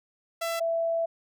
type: tone pair in turn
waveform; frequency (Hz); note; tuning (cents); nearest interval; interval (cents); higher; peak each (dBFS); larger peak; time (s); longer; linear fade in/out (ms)
sawtooth / sine; 668 / 664.3; E5 / E5; +23 / +13; unison; 10; first; -24; neither; 0.41-0.6 / 0.6-1.06; second; 10
effects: none